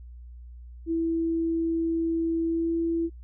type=tone with pitch glide; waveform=sine; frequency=329.6 to 332.7 Hz; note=E4 to E4; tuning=0 to +16 cents; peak=-23 dBFS; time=0.86-3.1 s; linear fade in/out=50 ms; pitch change=+16 cents; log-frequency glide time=2.45-2.74 s; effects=noise-tail reverb RT60 0.1 s tail -24 dB re dry + added 60 Hz sine -41 dBFS peak until 3.23 s